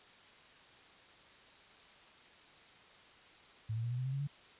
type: tone with pitch steps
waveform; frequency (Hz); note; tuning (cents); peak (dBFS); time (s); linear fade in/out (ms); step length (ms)
sine; 110 / 114.21 / 118.58 / 123.11 / 127.83 / 132.72 / 137.79 / 143.06; A2 / A#2 / A#2 / B2 / C3 / C3 / C#3 / D3; 0 / -35 / +30 / -5 / -40 / +25 / -10 / -45; -34; 3.69-4.274; 10; 73
effects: white hiss -59 dBFS RMS until 4.59 s + resampled to 8000 Hz